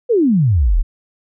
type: exponential sweep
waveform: sine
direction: down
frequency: 512 to 32.23 Hz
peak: -10 dBFS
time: 0.09-0.83 s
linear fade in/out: 20 ms
effects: none